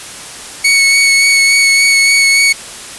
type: tone with vibrato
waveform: sawtooth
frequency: 2217 Hz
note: C#7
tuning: in tune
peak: -3 dBFS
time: 0.64-2.53 s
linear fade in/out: 10 ms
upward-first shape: sine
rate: 3.5 Hz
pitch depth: 14 cents each way
effects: white hiss -28 dBFS RMS until 2.98 s + resampled to 24000 Hz